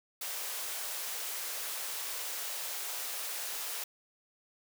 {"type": "high-pass noise", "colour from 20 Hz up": "white", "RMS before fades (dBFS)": -38, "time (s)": [0.21, 3.84], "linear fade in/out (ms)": 5, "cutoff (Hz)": 430, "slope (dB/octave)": 24, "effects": []}